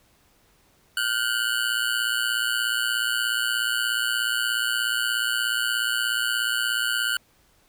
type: ring-modulated tone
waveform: 25% pulse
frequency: 1480 Hz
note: F#6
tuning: in tune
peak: -16 dBFS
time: 0.97-7.17 s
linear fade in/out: 0 ms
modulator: 58.4 Hz
effects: pink hiss -61 dBFS RMS until 7.68 s